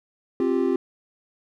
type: chord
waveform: triangle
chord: C suspended fourth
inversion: none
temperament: equal with one note detuned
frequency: 265 / 349.2 / 392 Hz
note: C4 / F4 / G4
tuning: +22 / 0 / 0 cents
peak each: -22 / -22 / -22 dBFS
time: 0.4-0.76 s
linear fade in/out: 2 ms
effects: none